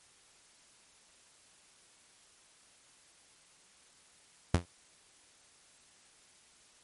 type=tone with exponential decay; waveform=sawtooth; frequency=87 Hz; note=F2; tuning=6 cents flat; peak=-17 dBFS; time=4.54-4.66 s; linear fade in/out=5 ms; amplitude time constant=24 ms; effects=white hiss -62 dBFS RMS until 6.83 s + MP3 48 kbps